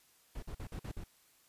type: noise bursts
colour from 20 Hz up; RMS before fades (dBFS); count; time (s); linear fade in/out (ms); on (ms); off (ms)
brown; -42; 6; 0.35-1.04; 5; 75; 48
effects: white hiss -67 dBFS RMS until 1.48 s + resampled to 32000 Hz